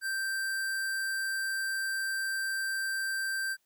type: tone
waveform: square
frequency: 1568 Hz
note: G6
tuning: in tune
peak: -31 dBFS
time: 0.01-3.57 s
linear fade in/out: 50 ms
effects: white hiss -75 dBFS RMS until 3.65 s